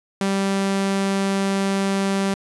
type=tone; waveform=sawtooth; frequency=195.6 Hz; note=G3; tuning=4 cents flat; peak=-15 dBFS; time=0.21-2.34 s; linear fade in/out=2 ms; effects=resampled to 24000 Hz